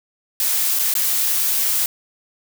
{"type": "noise with dropouts", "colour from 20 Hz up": "blue", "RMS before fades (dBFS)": -19, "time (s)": [0.4, 1.86], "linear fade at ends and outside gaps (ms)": 1, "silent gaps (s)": [[0.789, 0.794], [0.939, 0.952]], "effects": []}